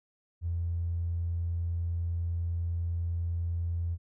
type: tone with tanh clipping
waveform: triangle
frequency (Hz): 85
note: F2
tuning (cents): -46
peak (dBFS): -28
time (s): 0.41-3.98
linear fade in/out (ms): 50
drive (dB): 2
effects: none